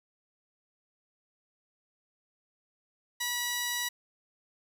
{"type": "tone pair together", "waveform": "10% pulse", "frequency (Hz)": [969.5, 1939], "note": ["B5", "B6"], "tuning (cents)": [-32, -32], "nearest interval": "octave", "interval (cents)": 1200, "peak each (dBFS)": [-27, -25], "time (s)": [3.2, 3.89], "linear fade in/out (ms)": 10, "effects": []}